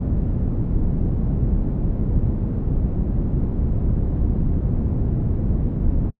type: low-pass noise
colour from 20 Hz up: pink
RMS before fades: -20 dBFS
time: 0-6.11 s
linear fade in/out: 20 ms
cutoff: 210 Hz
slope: 12 dB/octave
effects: noise-tail reverb RT60 0.1 s tail -25 dB re dry